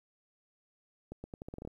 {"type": "accelerating click train", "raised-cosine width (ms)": 2, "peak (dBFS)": -29, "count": 10, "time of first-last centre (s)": [1.12, 1.675], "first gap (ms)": 120, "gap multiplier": 0.82, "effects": ["11-bit"]}